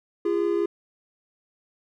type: tone pair together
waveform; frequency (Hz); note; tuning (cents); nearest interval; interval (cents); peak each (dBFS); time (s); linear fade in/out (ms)
triangle; 342.5 / 407.3; F4 / G#4; -34 / -34; minor third; 300; -22; 0.25-0.66; 5
effects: none